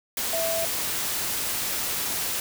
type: tone in noise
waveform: sine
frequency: 659.3 Hz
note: E5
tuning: in tune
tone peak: -26 dBFS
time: 0.33-0.65 s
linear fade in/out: 2 ms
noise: white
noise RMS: -28 dBFS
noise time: 0.17-2.4 s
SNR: -1 dB
effects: none